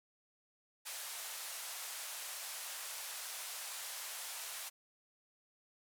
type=band-pass noise; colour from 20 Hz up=white; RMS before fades=-45 dBFS; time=0.85-4.7 s; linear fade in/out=20 ms; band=600 to 13000 Hz; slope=24 dB/octave; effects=none